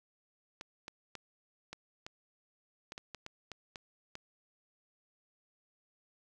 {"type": "clicks", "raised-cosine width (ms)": 0.2, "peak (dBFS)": -26, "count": 12, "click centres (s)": [0.611, 0.881, 1.153, 1.73, 2.065, 2.921, 2.979, 3.147, 3.264, 3.517, 3.758, 4.154], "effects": []}